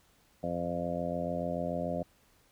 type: harmonic tone with a mistuned harmonic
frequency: 86.9 Hz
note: F2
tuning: 8 cents flat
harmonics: 1 / 2 / 3 / 4 / 5 / 6 / 7 / 8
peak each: -45 / -37 / -39 / -46 / -46 / -38 / -36 / -40 dBFS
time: 0.43-2.03 s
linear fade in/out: 5 ms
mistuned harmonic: 1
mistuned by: +34 cents
effects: pink hiss -66 dBFS RMS until 2.51 s